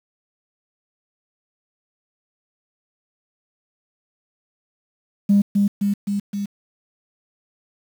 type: tone with echo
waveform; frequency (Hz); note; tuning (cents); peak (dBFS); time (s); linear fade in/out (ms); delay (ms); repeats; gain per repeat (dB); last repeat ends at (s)
sine; 201.8; G#3; -49; -10; 5.29-5.42; 10; 260; 4; -3; 6.46
effects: tanh soft clip ceiling -8 dBFS + 7-bit